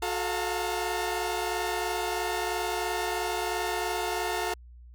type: tone cluster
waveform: sawtooth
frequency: 363.5 / 433.5 / 704 / 908 Hz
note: F#4 / A4 / F5 / A#5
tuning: -31 / -26 / +14 / -46 cents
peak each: -30 dBFS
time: 0.02-4.54 s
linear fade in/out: 5 ms
effects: added 60 Hz sine -46 dBFS peak until 4.94 s